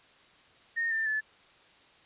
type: tone with pitch steps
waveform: sine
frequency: 1843 / 1788.5 / 1735.5 Hz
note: A#6 / A6 / A6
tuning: -20 / +28 / -24 cents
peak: -27 dBFS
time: 0.76-1.21 s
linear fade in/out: 20 ms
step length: 150 ms
effects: white hiss -59 dBFS RMS until 2.05 s + resampled to 8000 Hz